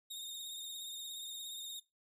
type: tone with vibrato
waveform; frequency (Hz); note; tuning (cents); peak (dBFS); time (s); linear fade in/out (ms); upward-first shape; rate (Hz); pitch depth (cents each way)
sawtooth; 3700; A#7; -14; -40; 0.1-1.8; 10; triangle; 17; 53
effects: noise-tail reverb RT60 0.2 s tail -18 dB re dry